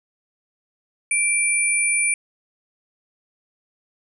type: tone pair together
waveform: sine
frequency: 2349 / 9396 Hz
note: D7 / D9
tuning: 0 / 0 cents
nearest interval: 2 octaves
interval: 2400 cents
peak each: -20 dBFS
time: 1.11-2.14 s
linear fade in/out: 2 ms
effects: none